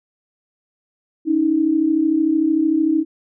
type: tone pair together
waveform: sine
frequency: 285.5 / 318.8 Hz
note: D4 / D#4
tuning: -49 / +42 cents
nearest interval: major second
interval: 191 cents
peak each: -20 / -15 dBFS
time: 1.25-3.05 s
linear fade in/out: 50 ms
effects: none